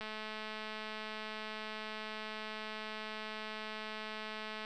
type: click train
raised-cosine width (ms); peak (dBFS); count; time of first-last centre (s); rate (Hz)
0.3; -27; 1003; 0.01-4.649; 216
effects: none